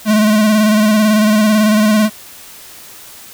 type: tone with vibrato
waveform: square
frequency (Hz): 213.6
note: G#3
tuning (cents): +49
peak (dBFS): -9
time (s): 0.05-2.1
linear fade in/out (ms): 50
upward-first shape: square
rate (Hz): 18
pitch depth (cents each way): 33
effects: white hiss -36 dBFS RMS until 3.33 s